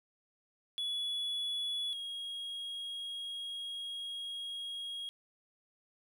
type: tone pair in turn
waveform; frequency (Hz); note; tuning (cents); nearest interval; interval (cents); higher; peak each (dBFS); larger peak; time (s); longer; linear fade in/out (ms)
triangle; 3400 / 3284; G#7 / G#7; +40 / -20; minor second; 60; first; -32 / -37; first; 0.78-1.93 / 1.93-5.09; second; 0
effects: none